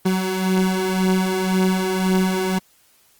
30% pulse beating tone pair, 185.9 / 187.8 Hz, F#3 / F#3, +8 / +26 cents, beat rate 1.9 Hz, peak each -20 / -16 dBFS, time 0.05-2.59 s, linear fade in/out 10 ms, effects white hiss -57 dBFS RMS until 3.19 s + Opus 24 kbps

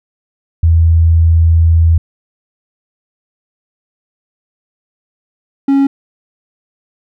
sine / triangle tone pair in turn, 82.41 / 275.5 Hz, E2 / C#4, 0 / -11 cents, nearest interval octave + major sixth, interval 2089 cents, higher second, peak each -5 dBFS, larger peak neither, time 0.63-1.98 / 5.68-5.87 s, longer first, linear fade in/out 5 ms, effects none

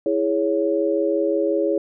sine chord, C# minor, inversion first, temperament equal with one note detuned, 329.6 / 415.3 / 556.3 Hz, E4 / G#4 / C#5, 0 / 0 / +6 cents, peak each -22 dBFS, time 0.06-1.78 s, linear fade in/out 2 ms, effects none

